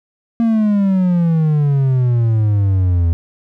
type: exponential sweep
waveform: triangle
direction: down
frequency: 233.1 to 82.41 Hz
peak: -9 dBFS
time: 0.4-3.13 s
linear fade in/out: 0 ms
effects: none